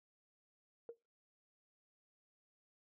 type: tone with exponential decay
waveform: sine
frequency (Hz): 466.2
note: A#4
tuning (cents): 0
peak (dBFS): -40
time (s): 0.89-0.97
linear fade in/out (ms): 1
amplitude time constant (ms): 17
effects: noise-tail reverb RT60 0.3 s tail -25 dB re dry + tanh soft clip ceiling -38 dBFS